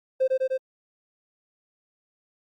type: tone with echo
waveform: triangle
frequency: 523.3 Hz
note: C5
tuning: in tune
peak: -14 dBFS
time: 0.2-0.28 s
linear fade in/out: 20 ms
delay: 100 ms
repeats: 3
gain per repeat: -2 dB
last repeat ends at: 0.58 s
effects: tanh soft clip ceiling -16 dBFS + Opus 48 kbps